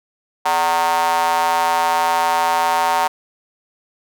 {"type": "tone with high-pass filter", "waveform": "square", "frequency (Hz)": 83.7, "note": "E2", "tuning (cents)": 27, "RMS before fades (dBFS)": -17, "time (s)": [0.45, 3.08], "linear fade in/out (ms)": 10, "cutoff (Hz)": 850, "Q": 5.8, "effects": []}